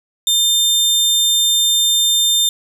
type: tone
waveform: sawtooth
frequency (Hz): 3600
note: A7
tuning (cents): +39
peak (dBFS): -9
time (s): 0.27-2.49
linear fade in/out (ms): 2
effects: none